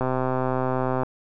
click train, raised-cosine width 1 ms, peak -11 dBFS, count 133, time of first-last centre 0.01-1.033 s, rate 129 Hz, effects none

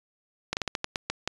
slowing click train, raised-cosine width 0.2 ms, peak -10 dBFS, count 9, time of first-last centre 0.53-1.276 s, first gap 39 ms, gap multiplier 1.24, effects resampled to 22050 Hz

